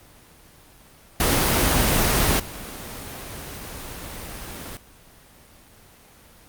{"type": "noise with level steps", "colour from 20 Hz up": "pink", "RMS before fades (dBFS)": [-19, -35], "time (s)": [1.2, 4.77], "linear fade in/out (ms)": 2, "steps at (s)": 2.39, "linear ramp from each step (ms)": 10, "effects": ["pink hiss -50 dBFS RMS until 6.48 s", "Opus 24 kbps"]}